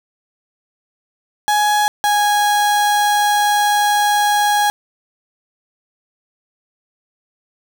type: tone pair in turn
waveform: 35% pulse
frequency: 836 / 827.8 Hz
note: G#5 / G#5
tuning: +11 / -6 cents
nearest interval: unison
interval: 17 cents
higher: first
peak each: -11 dBFS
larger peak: neither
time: 1.48-1.88 / 2.04-4.7 s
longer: second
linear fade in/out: 0 ms
effects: none